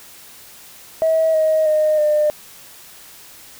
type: tone with pitch steps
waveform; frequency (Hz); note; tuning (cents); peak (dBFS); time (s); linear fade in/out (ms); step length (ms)
sine; 643 / 629 / 615.4 / 602; E5 / D#5 / D#5 / D5; -43 / +19 / -19 / +43; -12; 1.02-2.3; 0; 320
effects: tanh soft clip ceiling -8 dBFS + white hiss -42 dBFS RMS until 3.59 s